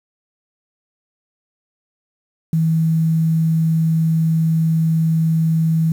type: tone with quantisation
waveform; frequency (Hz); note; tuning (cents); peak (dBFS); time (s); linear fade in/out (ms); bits
sine; 161.6; E3; -34; -13; 2.53-5.92; 2; 7
effects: none